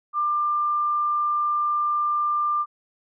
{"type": "tone", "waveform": "sine", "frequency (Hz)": 1192, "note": "D6", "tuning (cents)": 25, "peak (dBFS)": -20, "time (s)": [0.13, 2.66], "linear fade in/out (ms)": 50, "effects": []}